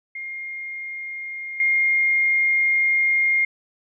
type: tone with level steps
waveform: sine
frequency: 2126 Hz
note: C7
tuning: 27 cents sharp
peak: -29 / -16 dBFS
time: 0.15-3.45 s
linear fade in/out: 5 ms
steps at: 1.6 s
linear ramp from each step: 2 ms
effects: none